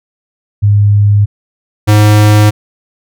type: tone pair in turn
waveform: sine / square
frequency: 102.7 / 105.4 Hz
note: G#2 / G#2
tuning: -19 / +26 cents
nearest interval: unison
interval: 45 cents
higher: second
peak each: -4 dBFS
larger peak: neither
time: 0.62-1.26 / 1.87-2.51 s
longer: neither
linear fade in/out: 20 ms
effects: none